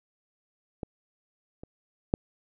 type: clicks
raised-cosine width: 2 ms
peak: -20 / -28 / -9 dBFS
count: 3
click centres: 0.832 / 1.635 / 2.139 s
effects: none